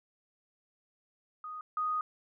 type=tone pair in turn; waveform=sine; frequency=1243 / 1243 Hz; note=D#6 / D#6; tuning=-2 / -2 cents; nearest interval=unison; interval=0 cents; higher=neither; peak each=-39 / -29 dBFS; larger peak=second; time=1.44-1.61 / 1.77-2.01 s; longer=second; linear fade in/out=2 ms; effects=none